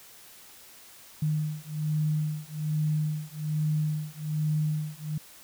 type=beating tone pair; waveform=sine; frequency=152.4 / 153.6 Hz; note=D#3 / D#3; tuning=-36 / -22 cents; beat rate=1.2 Hz; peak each=-29 / -29 dBFS; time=1.22-5.18 s; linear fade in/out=5 ms; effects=white hiss -51 dBFS RMS until 5.43 s